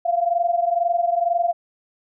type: tone pair together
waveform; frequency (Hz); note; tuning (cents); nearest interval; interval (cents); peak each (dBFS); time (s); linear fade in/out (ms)
sine; 685 / 707.1; F5 / F5; -34 / +21; minor second; 55; -19 / -22; 0.05-1.53; 10
effects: none